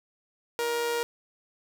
sawtooth tone with amplitude modulation, 471.6 Hz, A#4, 20 cents sharp, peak -21 dBFS, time 0.59-1.03 s, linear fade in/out 0 ms, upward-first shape sine, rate 145 Hz, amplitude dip 35%, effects none

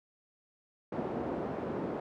pink band-pass noise, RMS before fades -36 dBFS, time 0.92-2 s, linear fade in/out 5 ms, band 220 to 670 Hz, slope 12 dB/octave, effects none

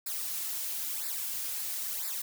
blue noise with flanger, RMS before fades -35 dBFS, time 0.06-2.22 s, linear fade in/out 5 ms, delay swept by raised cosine 0.32 to 5.22 ms, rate 1 Hz, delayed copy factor -1, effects none

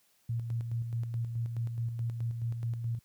sine tone with tremolo, 116.54 Hz, A#2, in tune, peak -29 dBFS, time 0.29-2.99 s, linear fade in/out 5 ms, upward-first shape square, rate 4.7 Hz, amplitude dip 45%, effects white hiss -69 dBFS RMS until 3.04 s + high-pass 60 Hz 12 dB/octave

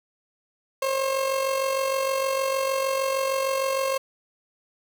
30% pulse tone with amplitude modulation, 536 Hz, C5, 42 cents sharp, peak -18 dBFS, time 0.82-3.98 s, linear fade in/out 5 ms, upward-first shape sine, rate 46.5 Hz, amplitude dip 50%, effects 8-bit

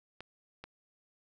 clicks, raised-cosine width 0.3 ms, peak -28 dBFS, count 2, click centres 0.206 / 0.64 s, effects none

